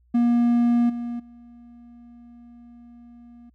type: tone with level steps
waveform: triangle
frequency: 238.2 Hz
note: A#3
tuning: 38 cents sharp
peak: -14 / -25 / -42 dBFS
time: 0.14-3.5 s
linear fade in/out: 10 ms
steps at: 0.89 / 1.19 s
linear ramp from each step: 10 ms
effects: added 60 Hz sine -57 dBFS peak until 3.54 s